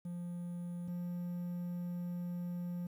triangle tone pair in turn, 174.61 / 175.72 Hz, F3 / F3, 0 / +11 cents, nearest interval unison, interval 11 cents, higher second, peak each -37 / -35 dBFS, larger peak second, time 0.05-0.88 / 0.88-2.87 s, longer second, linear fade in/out 5 ms, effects 11-bit

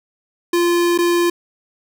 square tone with dropouts, 346.3 Hz, F4, 15 cents flat, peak -14 dBFS, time 0.53-1.3 s, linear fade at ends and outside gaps 5 ms, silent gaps 0.978-0.986 s, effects none

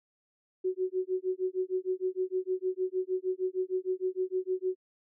sine tone with tremolo, 371.4 Hz, F#4, 7 cents sharp, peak -25 dBFS, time 0.64-4.76 s, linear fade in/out 10 ms, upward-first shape sine, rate 6.5 Hz, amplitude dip 100%, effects none

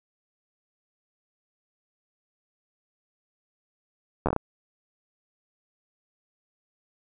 slowing click train, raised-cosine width 1 ms, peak -10 dBFS, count 6, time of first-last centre 4.26-4.363 s, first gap 11 ms, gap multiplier 1.32, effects none

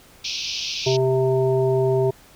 white band-pass noise, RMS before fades -28 dBFS, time 0.24-0.97 s, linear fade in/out 10 ms, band 2400 to 5900 Hz, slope 96 dB/octave
harmonic tone, 130.81 Hz, C3, in tune, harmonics 1 / 3 / 5 / 7, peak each -22 / -18 / -26 / -32 dBFS, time 0.86-2.11 s, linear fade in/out 10 ms
effects pink hiss -50 dBFS RMS until 2.35 s

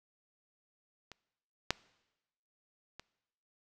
clicks, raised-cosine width 0.2 ms, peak -30 / -10 / -28 dBFS, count 3, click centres 1.117 / 1.706 / 2.996 s, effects noise-tail reverb RT60 1.0 s tail -22 dB re dry

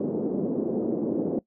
pink band-pass noise, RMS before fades -27 dBFS, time 0-1.39 s, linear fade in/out 2 ms, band 210 to 450 Hz, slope 24 dB/octave, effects noise-tail reverb RT60 0.1 s tail -20 dB re dry

